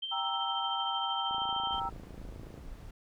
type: tone with tremolo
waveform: sine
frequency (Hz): 3136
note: G7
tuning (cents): 0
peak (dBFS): -32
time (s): 0.02-1.8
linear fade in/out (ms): 10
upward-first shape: triangle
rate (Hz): 13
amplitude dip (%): 55
type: chord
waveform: sine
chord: E diminished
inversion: first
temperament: equal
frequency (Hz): 784 / 932.3 / 1318.5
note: G5 / Bb5 / E6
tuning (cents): 0 / 0 / 0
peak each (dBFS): -36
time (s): 0.11-1.9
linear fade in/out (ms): 20
type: click train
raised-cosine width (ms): 2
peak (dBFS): -35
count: 36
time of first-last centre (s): 1.31-2.578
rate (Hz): 27.6
type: noise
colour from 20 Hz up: brown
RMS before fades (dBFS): -46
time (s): 1.72-2.91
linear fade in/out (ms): 5
effects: none